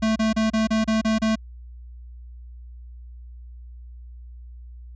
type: tone bursts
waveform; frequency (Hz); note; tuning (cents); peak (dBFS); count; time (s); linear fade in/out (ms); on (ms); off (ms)
square; 220; A3; 0; -19; 8; 0.02-1.357; 10; 140; 31
effects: added 60 Hz sine -38 dBFS peak until 4.95 s + resampled to 16000 Hz